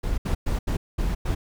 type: noise bursts at uneven times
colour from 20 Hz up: brown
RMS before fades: -24 dBFS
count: 6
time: 0.03-0.18 / 0.25-0.35 / 0.46-0.59 / 0.67-0.77 / 0.98-1.15 / 1.25-1.35 s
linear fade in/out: 10 ms
effects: none